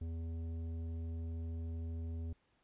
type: tone with tanh clipping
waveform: triangle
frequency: 82.41 Hz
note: E2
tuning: in tune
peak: -40 dBFS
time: 0.01-2.33 s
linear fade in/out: 5 ms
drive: 15 dB
effects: pink hiss -75 dBFS RMS until 2.63 s + resampled to 8000 Hz